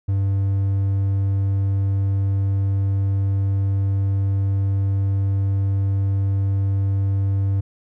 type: tone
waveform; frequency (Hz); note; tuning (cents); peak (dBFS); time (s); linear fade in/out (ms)
triangle; 98; G2; 0; -15; 0.08-7.61; 10
effects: none